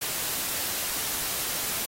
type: noise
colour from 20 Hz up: white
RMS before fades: -30 dBFS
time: 0.01-1.86 s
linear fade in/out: 10 ms
effects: AAC 48 kbps

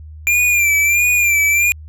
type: tone with vibrato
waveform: square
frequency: 2380 Hz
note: D7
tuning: 22 cents sharp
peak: -12 dBFS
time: 0.27-1.72 s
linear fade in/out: 0 ms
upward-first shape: sine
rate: 1.5 Hz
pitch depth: 59 cents each way
effects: added 77 Hz sine -32 dBFS peak until 1.88 s

